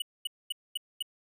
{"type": "tone bursts", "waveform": "square", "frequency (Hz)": 2940, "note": "F#7", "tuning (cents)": -12, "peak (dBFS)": -30, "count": 5, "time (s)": [0, 1.025], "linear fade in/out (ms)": 5, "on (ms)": 21, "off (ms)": 230, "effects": []}